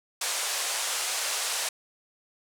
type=band-pass noise; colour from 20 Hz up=white; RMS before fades=-30 dBFS; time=0.21-1.69 s; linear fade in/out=5 ms; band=500 to 9800 Hz; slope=24 dB/octave; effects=none

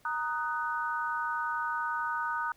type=chord; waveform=sine; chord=D# minor; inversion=second; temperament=just; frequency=933.4 / 1244.5 / 1493.4 Hz; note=A#5 / D#6 / F#6; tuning=+2 / 0 / +16 cents; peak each=-34 dBFS; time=0.05-2.52 s; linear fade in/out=2 ms; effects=pink hiss -64 dBFS RMS until 2.56 s

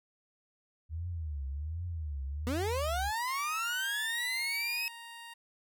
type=tone with vibrato; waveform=sine; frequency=77 Hz; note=D#2; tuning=17 cents flat; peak=-34 dBFS; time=0.89-3.12 s; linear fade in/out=50 ms; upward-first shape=triangle; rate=1.3 Hz; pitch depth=260 cents each way
type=linear sweep; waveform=30% pulse; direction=up; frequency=233.1 to 2582 Hz; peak=-29 dBFS; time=2.47-4.88 s; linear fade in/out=0 ms
type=tone; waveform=15% pulse; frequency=932.3 Hz; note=A#5; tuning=in tune; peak=-39 dBFS; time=3.27-5.34 s; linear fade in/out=10 ms
effects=none

